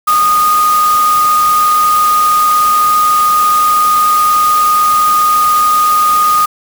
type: tone in noise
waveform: sine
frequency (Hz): 1233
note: D#6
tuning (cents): -16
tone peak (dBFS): -7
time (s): 0.07-6.46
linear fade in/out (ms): 10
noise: white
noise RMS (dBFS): -21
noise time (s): 0.07-6.46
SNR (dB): +11
effects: none